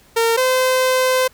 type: tone pair in turn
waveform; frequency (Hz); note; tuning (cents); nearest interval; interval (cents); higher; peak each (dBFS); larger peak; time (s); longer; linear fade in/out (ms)
sawtooth; 458.4 / 514.5; A#4 / C5; -29 / -29; major second; 200; second; -10; neither; 0.16-0.37 / 0.37-1.28; second; 10
effects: pink hiss -51 dBFS RMS until 1.33 s